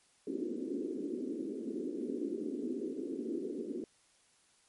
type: band-pass noise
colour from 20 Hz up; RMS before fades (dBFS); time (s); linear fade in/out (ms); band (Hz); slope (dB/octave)
pink; -38; 0.27-3.84; 2; 240 to 410; 48
effects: white hiss -68 dBFS RMS until 4.68 s + MP3 48 kbps